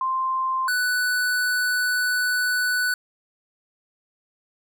sine / square tone pair in turn, 1046.5 / 1489 Hz, C6 / F#6, 0 / +11 cents, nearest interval tritone, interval 611 cents, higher second, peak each -21 dBFS, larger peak neither, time 0.01-0.68 / 0.68-2.94 s, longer second, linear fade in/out 2 ms, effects none

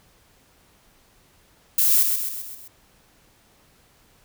violet noise with echo, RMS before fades -18 dBFS, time 1.78-2.03 s, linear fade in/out 5 ms, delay 130 ms, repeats 5, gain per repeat -5 dB, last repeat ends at 2.68 s, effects pink hiss -58 dBFS RMS until 4.24 s

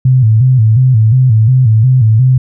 sine tone with vibrato, 119.1 Hz, A#2, 38 cents sharp, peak -4 dBFS, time 0.05-2.38 s, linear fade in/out 5 ms, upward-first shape square, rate 2.8 Hz, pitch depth 140 cents each way, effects none

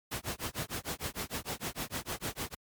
pink noise with tremolo, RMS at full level -34 dBFS, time 0.11-2.55 s, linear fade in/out 10 ms, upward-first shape sine, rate 6.6 Hz, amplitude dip 100%, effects high-pass 60 Hz 12 dB/octave + MP3 96 kbps

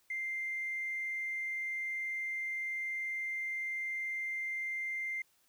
triangle tone, 2093 Hz, C7, in tune, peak -31 dBFS, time 0.1-5.22 s, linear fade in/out 5 ms, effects tanh soft clip ceiling -32 dBFS + white hiss -71 dBFS RMS until 5.48 s

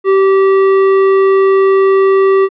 sine tone with hard clipping, 387.2 Hz, G4, 21 cents flat, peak -8 dBFS, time 0.04-2.49 s, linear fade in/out 50 ms, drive 14 dB, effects low-pass 2000 Hz 12 dB/octave

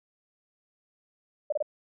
sine tone bursts, 598 Hz, D5, 31 cents sharp, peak -24 dBFS, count 3, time 1.5-1.626 s, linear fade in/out 5 ms, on 24 ms, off 27 ms, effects none

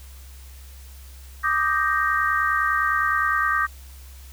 sine chord, Eb major seventh, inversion third, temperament equal, 1174.7 / 1244.5 / 1568 / 1864.7 Hz, D6 / Eb6 / G6 / Bb6, 0 / 0 / 0 / 0 cents, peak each -24 / -25 / -24 / -25 dBFS, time 1.43-3.67 s, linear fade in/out 20 ms, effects added 66 Hz sine -40 dBFS peak until 4.32 s + white hiss -50 dBFS RMS until 4.32 s

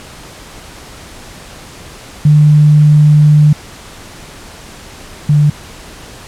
sine tone pair in turn, 150 / 148.02 Hz, D3 / D3, +37 / +14 cents, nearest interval unison, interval 23 cents, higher first, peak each -3 / -5 dBFS, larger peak first, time 2.25-3.53 / 5.29-5.5 s, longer first, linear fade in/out 5 ms, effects pink hiss -33 dBFS RMS until 6.27 s + low-pass 10000 Hz 12 dB/octave

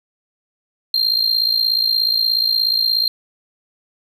triangle tone with amplitude modulation, 4186 Hz, C8, in tune, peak -10 dBFS, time 0.94-3.08 s, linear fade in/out 2 ms, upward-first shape sine, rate 56.8 Hz, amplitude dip 75%, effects none

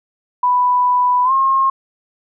sine tone with pitch glide, 990 to 1073.4 Hz, B5 to C6, +4 to +44 cents, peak -11 dBFS, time 0.43-1.7 s, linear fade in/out 5 ms, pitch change +140 cents, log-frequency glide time 1.24-1.32 s, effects none

